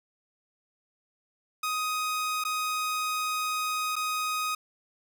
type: tone with dropouts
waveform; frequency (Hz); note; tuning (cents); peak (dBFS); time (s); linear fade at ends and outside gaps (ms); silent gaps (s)
sawtooth; 1252; D#6; +10; -24; 1.63-4.55; 5; 2.439-2.449 / 3.957-3.963
effects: none